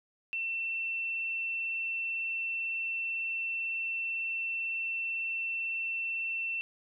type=tone; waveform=sine; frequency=2691 Hz; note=E7; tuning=35 cents sharp; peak=-31 dBFS; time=0.33-6.61 s; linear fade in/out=0 ms; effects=none